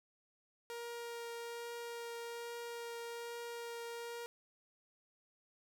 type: tone with vibrato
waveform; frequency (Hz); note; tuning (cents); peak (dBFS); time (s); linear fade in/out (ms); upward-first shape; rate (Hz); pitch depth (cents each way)
sawtooth; 469.8; A#4; +13; -39; 0.7-4.26; 0; triangle; 1.2; 9
effects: none